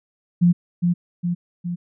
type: tone with echo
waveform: sine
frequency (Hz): 174.6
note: F3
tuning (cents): 0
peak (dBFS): -11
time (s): 0.41-0.53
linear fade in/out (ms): 20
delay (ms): 410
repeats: 3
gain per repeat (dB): -4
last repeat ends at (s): 1.76
effects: none